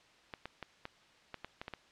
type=clicks; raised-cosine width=0.3 ms; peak=-25 dBFS; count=9; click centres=0.338 / 0.456 / 0.627 / 0.854 / 1.343 / 1.446 / 1.615 / 1.681 / 1.737 s; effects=white hiss -63 dBFS RMS until 1.91 s + low-pass 4000 Hz 12 dB/octave